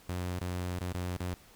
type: tone with dropouts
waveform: sawtooth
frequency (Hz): 90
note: F#2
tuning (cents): -47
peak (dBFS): -29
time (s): 0.09-1.34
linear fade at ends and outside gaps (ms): 0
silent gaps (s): 0.392-0.414 / 0.79-0.809 / 0.926-0.946 / 1.169-1.205
effects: pink hiss -58 dBFS RMS until 1.55 s

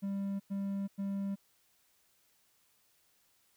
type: tone bursts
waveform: triangle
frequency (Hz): 197.5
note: G3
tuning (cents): +13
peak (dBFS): -31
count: 3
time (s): 0.02-1.358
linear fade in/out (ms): 20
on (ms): 380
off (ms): 99
effects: white hiss -71 dBFS RMS until 3.56 s

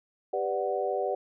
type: chord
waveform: sine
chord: G major seventh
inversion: none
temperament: equal with one note detuned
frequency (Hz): 393.8 / 493.9 / 587.3 / 740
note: G4 / B4 / D5 / F#5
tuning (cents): +8 / 0 / 0 / 0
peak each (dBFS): -32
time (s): 0.33-1.15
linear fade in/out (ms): 5
effects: none

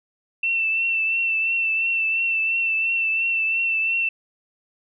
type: tone with vibrato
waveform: sine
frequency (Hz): 2680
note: E7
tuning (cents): +28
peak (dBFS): -19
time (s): 0.43-4.09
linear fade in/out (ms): 5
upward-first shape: triangle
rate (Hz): 2.9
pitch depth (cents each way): 34
effects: none

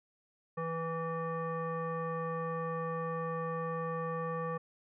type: tone with frequency modulation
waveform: sine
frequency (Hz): 493.9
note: B4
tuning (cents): 0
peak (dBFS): -33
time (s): 0.57-4.58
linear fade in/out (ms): 10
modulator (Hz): 658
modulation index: 1.3
effects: none

